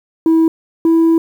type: tone pair in turn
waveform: sine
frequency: 324.7 / 328.7 Hz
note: E4 / E4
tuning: -26 / -5 cents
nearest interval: unison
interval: 21 cents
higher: second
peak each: -5 dBFS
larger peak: neither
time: 0.26-0.48 / 0.85-1.18 s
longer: second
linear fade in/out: 2 ms
effects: tanh soft clip ceiling -7 dBFS + 7-bit